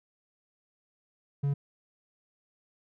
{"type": "tone", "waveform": "triangle", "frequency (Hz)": 141.2, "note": "C#3", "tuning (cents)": 32, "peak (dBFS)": -23, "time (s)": [1.43, 1.54], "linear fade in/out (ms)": 10, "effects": []}